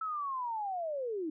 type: linear sweep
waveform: sine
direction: down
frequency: 1318.5 to 297.7 Hz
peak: -33 dBFS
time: 0.01-1.3 s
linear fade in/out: 5 ms
effects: none